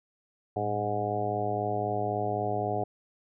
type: harmonic tone with a mistuned harmonic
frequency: 103.83 Hz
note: G#2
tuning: in tune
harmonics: 1 / 2 / 3 / 4 / 5 / 6 / 7 / 8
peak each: -35 / -40 / -39 / -34 / -39 / -35 / -31 / -41 dBFS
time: 0.56-2.84 s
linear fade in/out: 5 ms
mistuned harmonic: 1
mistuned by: +91 cents
effects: none